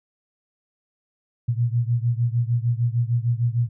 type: beating tone pair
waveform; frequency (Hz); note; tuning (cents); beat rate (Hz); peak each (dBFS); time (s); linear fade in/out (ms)
sine; 116.6 / 123.2; A#2 / B2; +1 / -4; 6.6; -21 / -23; 1.48-3.69; 10
effects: none